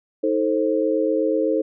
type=chord; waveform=sine; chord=A diminished; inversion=second; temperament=just; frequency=316.8 / 440 / 528 Hz; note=Eb4 / A4 / C5; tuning=+31 / 0 / +16 cents; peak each=-22 dBFS; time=0.23-1.62 s; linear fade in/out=10 ms; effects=none